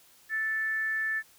sine tone with frequency modulation, 1760 Hz, A6, in tune, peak -27 dBFS, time 0.29-1.23 s, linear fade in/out 50 ms, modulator 441 Hz, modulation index 0.23, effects white hiss -59 dBFS RMS until 1.38 s

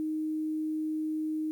sine tone, 311.1 Hz, D#4, in tune, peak -29 dBFS, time 0-1.51 s, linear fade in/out 0 ms, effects 10-bit

